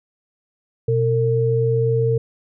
sine tone pair together, 123 / 454 Hz, B2 / A#4, -7 / -46 cents, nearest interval octave + major seventh, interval 2261 cents, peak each -18 dBFS, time 0.88-2.18 s, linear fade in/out 5 ms, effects none

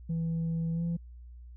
sine tone with pitch glide, 164.81 to 169.44 Hz, E3 to E3, 0 to +48 cents, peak -26 dBFS, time 0.09-0.97 s, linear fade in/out 10 ms, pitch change +48 cents, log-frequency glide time 0.73-0.83 s, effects tanh soft clip ceiling -27 dBFS + added 60 Hz sine -45 dBFS peak until 1.56 s

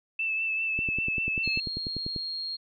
sine tone with vibrato, 2637 Hz, E7, in tune, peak -26 dBFS, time 0.19-1.6 s, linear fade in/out 5 ms, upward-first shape triangle, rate 5.1 Hz, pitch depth 28 cents each way
click train, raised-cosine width 3 ms, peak -22 dBFS, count 15, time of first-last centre 0.79-2.163 s, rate 10.2 Hz
sine tone, 4254 Hz, C8, 28 cents sharp, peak -31 dBFS, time 1.43-2.57 s, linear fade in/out 20 ms
effects none

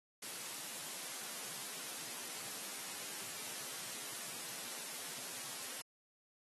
white high-pass noise, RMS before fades -45 dBFS, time 0.22-5.82 s, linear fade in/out 5 ms, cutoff 110 Hz, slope 96 dB/octave, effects AAC 32 kbps

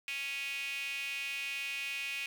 sawtooth tone with high-pass filter, 277.2 Hz, C#4, in tune, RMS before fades -38 dBFS, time 0.08-2.26 s, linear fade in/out 0 ms, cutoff 2500 Hz, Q 7.9, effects 11-bit

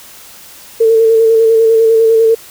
sine tone with vibrato, 450 Hz, A4, 39 cents sharp, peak -5 dBFS, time 0.8-2.35 s, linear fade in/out 10 ms, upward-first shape square, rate 10 Hz, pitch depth 21 cents each way, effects white hiss -36 dBFS RMS until 2.5 s

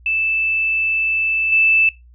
sine tone with level steps, 2637 Hz, E7, in tune, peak -16 / -11 dBFS, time 0.06-1.89 s, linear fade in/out 2 ms, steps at 1.52 s, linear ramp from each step 5 ms, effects noise-tail reverb RT60 0.2 s tail -20 dB re dry + added 60 Hz sine -43 dBFS peak until 2.14 s

